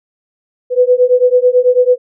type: beating tone pair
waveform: sine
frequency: 493.9 / 503 Hz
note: B4 / B4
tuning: 0 / +32 cents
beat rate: 9.1 Hz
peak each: -10 dBFS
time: 0.7-1.98 s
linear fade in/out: 50 ms
effects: none